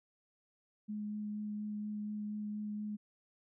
sine tone with vibrato, 210 Hz, G#3, 19 cents sharp, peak -37 dBFS, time 0.88-2.97 s, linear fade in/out 20 ms, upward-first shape sine, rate 4.2 Hz, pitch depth 9 cents each way, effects none

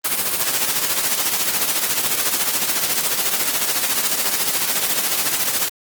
white noise with tremolo, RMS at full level -17 dBFS, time 0.04-5.69 s, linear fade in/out 10 ms, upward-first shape triangle, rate 14 Hz, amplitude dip 65%, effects high-pass 150 Hz 12 dB/octave + Opus 24 kbps

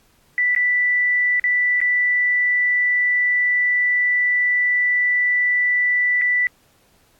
sine tone with dropouts, 1974 Hz, B6, 1 cent flat, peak -15 dBFS, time 0.38-6.47 s, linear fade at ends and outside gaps 1 ms, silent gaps 0.55-0.562 / 1.397-1.44 / 1.804-1.814 / 6.214-6.218 s, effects pink hiss -58 dBFS RMS until 7.19 s + AAC 64 kbps

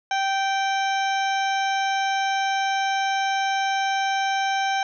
harmonic tone, 780 Hz, G5, 9 cents flat, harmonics 1 / 2 / 3 / 4 / 5 / 7 / 8, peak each -22 / -28 / -32 / -34 / -36 / -39 / -40 dBFS, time 0.11-4.83 s, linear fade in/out 2 ms, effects none

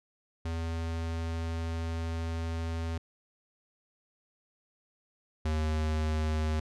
square tone pair in turn, 82.4 / 77.88 Hz, E2 / D#2, 0 / +2 cents, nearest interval minor second, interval 98 cents, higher first, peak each -32 / -28 dBFS, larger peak second, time 0.45-2.98 / 5.45-6.6 s, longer first, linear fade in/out 5 ms, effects low-pass 7000 Hz 12 dB/octave

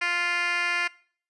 10% pulse tone with band-pass filter, 349.2 Hz, F4, in tune, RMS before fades -26 dBFS, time 0.01-0.88 s, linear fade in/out 10 ms, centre 2400 Hz, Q 2.2, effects noise-tail reverb RT60 0.5 s tail -22 dB re dry + resampled to 24000 Hz

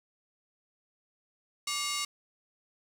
10% pulse ring-modulated tone, 1661.2 Hz, G#6, in tune, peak -18 dBFS, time 1.67-2.05 s, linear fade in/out 5 ms, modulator 495 Hz, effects low-pass 9000 Hz 12 dB/octave + 8-bit

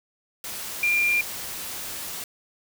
sine tone in noise, 2392 Hz, D7, 31 cents sharp, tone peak -19 dBFS, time 0.83-1.21 s, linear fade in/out 2 ms, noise white, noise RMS -34 dBFS, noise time 0.44-2.24 s, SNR +12 dB, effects none

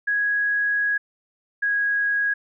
sine tone pair in turn, 1661.2 / 1651.6 Hz, G#6 / G#6, 0 / -10 cents, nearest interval unison, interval 10 cents, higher first, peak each -19 dBFS, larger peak neither, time 0.07-0.98 / 1.62-2.34 s, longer first, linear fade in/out 10 ms, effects none

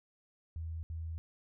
sine tone bursts at uneven times, 81.4 Hz, E2, 21 cents flat, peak -37 dBFS, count 2, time 0.56-0.83 / 0.9-1.18 s, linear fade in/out 0 ms, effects none

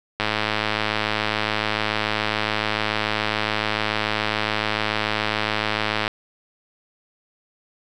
click train, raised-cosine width 0.3 ms, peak -5 dBFS, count 630, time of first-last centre 0.2-6.079 s, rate 107 Hz, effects none

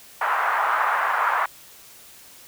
white band-pass noise, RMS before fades -22 dBFS, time 0.21-1.46 s, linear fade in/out 5 ms, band 820 to 1400 Hz, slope 24 dB/octave, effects white hiss -47 dBFS RMS until 2.47 s

